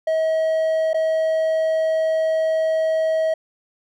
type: tone with dropouts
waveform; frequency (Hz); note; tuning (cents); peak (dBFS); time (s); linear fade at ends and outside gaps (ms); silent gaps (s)
triangle; 639; D#5; +46; -15; 0.07-3.34; 5; 0.933-0.943
effects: none